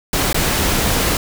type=noise with dropouts; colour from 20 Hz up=pink; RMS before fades=-17 dBFS; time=0.13-1.17 s; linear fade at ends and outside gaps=2 ms; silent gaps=0.329-0.344 s; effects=none